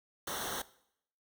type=noise with comb filter; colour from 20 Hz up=pink; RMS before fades=-38 dBFS; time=0.27-0.62 s; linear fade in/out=5 ms; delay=0.41 ms; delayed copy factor=-0.85; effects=noise-tail reverb RT60 0.7 s tail -19 dB re dry